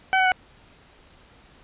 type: tone with pitch steps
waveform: 20% pulse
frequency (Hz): 760 / 750.8 / 741.8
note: F#5 / F#5 / F#5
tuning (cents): +46 / +25 / +4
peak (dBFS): -12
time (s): 0.13-0.319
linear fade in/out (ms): 0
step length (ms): 63
effects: pink hiss -53 dBFS RMS until 1.63 s + resampled to 8000 Hz